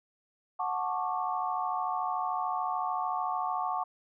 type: chord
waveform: sine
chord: D major seventh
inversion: first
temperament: just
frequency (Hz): 734.2 / 881 / 1101.2 / 1174.7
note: F#5 / A5 / C#6 / D6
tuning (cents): -14 / +2 / -12 / 0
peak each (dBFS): -33 / -35 / -34 / -37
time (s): 0.59-3.84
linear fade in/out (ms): 10
effects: none